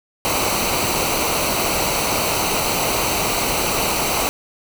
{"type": "noise with comb filter", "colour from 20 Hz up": "pink", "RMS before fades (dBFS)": -20, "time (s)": [0.25, 4.29], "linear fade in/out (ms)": 0, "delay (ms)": 0.58, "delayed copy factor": -0.65, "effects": []}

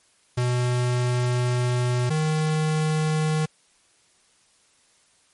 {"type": "tone pair in turn", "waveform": "square", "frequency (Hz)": [123.47, 155.56], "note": ["B2", "D#3"], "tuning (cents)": [0, 0], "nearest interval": "major third", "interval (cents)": 400, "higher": "second", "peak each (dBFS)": -21, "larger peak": "neither", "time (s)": [[0.37, 2.1], [2.1, 3.46]], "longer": "first", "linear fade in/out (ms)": 10, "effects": ["white hiss -61 dBFS RMS until 5.33 s", "MP3 48 kbps"]}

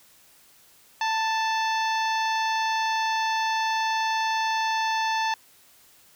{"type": "harmonic tone with a mistuned harmonic", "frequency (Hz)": 880, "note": "A5", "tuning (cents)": 0, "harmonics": [1, 2, 3, 4, 5, 6, 7], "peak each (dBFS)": [-24, -30, -34, -36, -38, -40, -41], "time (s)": [1.01, 5.34], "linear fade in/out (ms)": 2, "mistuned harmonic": 1, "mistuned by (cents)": 19, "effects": ["white hiss -56 dBFS RMS until 6.15 s"]}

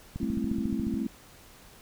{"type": "click train", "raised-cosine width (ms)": 5, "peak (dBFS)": -22, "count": 12, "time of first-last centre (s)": [0.16, 0.94], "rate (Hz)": 14.1}
{"type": "chord", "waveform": "sine", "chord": "A minor seventh", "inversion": "third", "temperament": "just", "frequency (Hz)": [198, 220, 264, 330], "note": ["G3", "A3", "C4", "E4"], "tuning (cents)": [18, 0, 16, 2], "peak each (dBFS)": [-36, -31, -33, -36], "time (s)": [0.2, 1.07], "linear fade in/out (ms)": 5}
{"effects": ["pink hiss -53 dBFS RMS until 1.81 s"]}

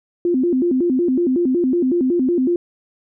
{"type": "tone with vibrato", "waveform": "sine", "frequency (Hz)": 300, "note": "D4", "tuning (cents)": 37, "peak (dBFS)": -14, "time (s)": [0.25, 2.56], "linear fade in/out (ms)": 2, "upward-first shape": "square", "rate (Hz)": 5.4, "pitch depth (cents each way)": 260, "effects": []}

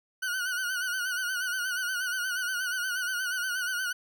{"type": "tone with vibrato", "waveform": "40% pulse", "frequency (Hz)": 1480, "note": "F#6", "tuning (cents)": 0, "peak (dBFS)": -28, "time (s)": [0.22, 3.93], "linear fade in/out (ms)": 10, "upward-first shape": "sine", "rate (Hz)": 8.4, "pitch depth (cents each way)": 70, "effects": []}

